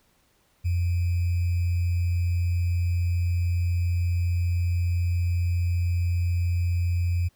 sine tone with sample-and-hold, 87.3 Hz, F2, in tune, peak -21 dBFS, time 0.64-7.29 s, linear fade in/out 20 ms, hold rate 2450 Hz, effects pink hiss -65 dBFS RMS until 7.35 s

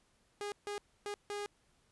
sawtooth tone bursts at uneven times, 410 Hz, G#4, 22 cents flat, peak -34 dBFS, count 4, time 0.41-0.52 / 0.67-0.78 / 1.06-1.14 / 1.3-1.46 s, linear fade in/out 0 ms, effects pink hiss -72 dBFS RMS until 1.91 s + resampled to 24000 Hz

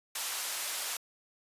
white band-pass noise, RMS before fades -36 dBFS, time 0.15-0.97 s, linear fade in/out 5 ms, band 680 to 12000 Hz, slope 12 dB/octave, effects resampled to 32000 Hz

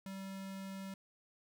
square tone with notch filter, 193.3 Hz, G3, 24 cents flat, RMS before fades -45 dBFS, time 0.06-0.94 s, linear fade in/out 2 ms, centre 390 Hz, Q 1.2, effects none

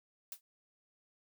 blue noise with exponential decay, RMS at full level -39 dBFS, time 0.32-0.41 s, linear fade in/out 1 ms, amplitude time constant 18 ms, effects none

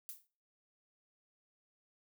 violet noise with exponential decay, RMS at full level -42 dBFS, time 0.09-0.27 s, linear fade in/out 0 ms, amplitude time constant 38 ms, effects noise-tail reverb RT60 0.4 s tail -21 dB re dry

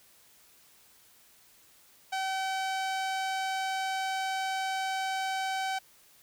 sawtooth tone with low-pass filter, 765 Hz, G5, 42 cents flat, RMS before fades -32 dBFS, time 2.12-5.79 s, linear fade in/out 10 ms, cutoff 7800 Hz, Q 0.66, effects white hiss -60 dBFS RMS until 6.22 s

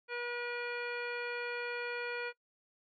harmonic tone, 481.8 Hz, B4, 43 cents flat, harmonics 1 / 2 / 3 / 4 / 5 / 6 / 7 / 9, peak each -40 / -46 / -41 / -47 / -42 / -55 / -56 / -53 dBFS, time 0.08-2.33 s, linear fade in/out 50 ms, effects noise-tail reverb RT60 0.1 s tail -21 dB re dry

